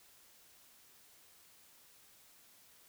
silence, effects white hiss -63 dBFS RMS until 2.88 s

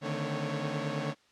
sawtooth tone cluster, 145.1 / 154.4 / 222.6 / 258.3 / 553 Hz, D3 / D#3 / A3 / C4 / C#5, -21 / -13 / +20 / -22 / -4 cents, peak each -32 / -33 / -35 / -39 / -34 dBFS, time 0.01-1.15 s, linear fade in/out 50 ms, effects white hiss -65 dBFS RMS until 1.31 s + low-pass 5000 Hz 12 dB/octave

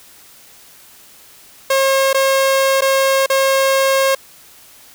sawtooth tone with dropouts, 539 Hz, C#5, 49 cents flat, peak -8 dBFS, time 1.7-4.15 s, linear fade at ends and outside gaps 5 ms, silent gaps 2.131-2.144 / 2.809-2.819 / 3.262-3.299 s, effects white hiss -44 dBFS RMS until 4.94 s

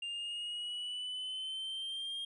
triangle exponential sweep, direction up, 2794 to 3231 Hz, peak -36 dBFS, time 0.02-2.25 s, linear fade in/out 5 ms, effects resampled to 24000 Hz

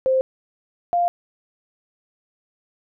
sine tone pair in turn, 523.3 / 698.5 Hz, C5 / F5, 0 / 0 cents, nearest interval perfect fourth, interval 500 cents, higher second, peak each -15 / -16 dBFS, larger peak first, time 0.06-0.21 / 0.93-1.08 s, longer neither, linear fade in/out 0 ms, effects none

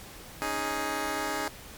10% pulse chord, C# suspended second, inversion none, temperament just, 277.2 / 311.8 / 415.8 Hz, C#4 / D#4 / G#4, 0 / +4 / +2 cents, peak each -28 / -25 / -26 dBFS, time 0.42-1.48 s, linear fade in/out 0 ms, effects pink hiss -46 dBFS RMS until 1.77 s + MP3 96 kbps

